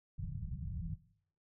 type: low-pass noise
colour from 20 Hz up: white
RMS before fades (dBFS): -41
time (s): 0.18-0.96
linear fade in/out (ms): 10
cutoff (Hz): 180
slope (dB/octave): 96
effects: noise-tail reverb RT60 0.6 s tail -17 dB re dry